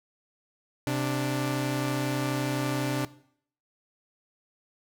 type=tone pair together; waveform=sawtooth; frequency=130.81 / 293.7 Hz; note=C3 / D4; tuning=0 / 0 cents; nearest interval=octave + major second; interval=1400 cents; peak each=-25 dBFS; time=0.87-3.05 s; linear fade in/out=0 ms; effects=noise-tail reverb RT60 0.6 s tail -18 dB re dry